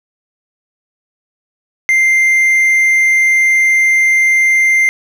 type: tone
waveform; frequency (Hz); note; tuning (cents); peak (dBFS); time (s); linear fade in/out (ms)
triangle; 2093; C7; 0; -6; 1.89-4.89; 0
effects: none